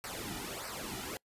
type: noise with flanger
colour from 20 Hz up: pink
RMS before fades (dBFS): -41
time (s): 0.04-1.17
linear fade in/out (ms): 0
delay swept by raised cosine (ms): 0.29 to 1.89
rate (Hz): 1.6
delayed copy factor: -0.75
effects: noise-tail reverb RT60 0.1 s tail -25 dB re dry + resampled to 32000 Hz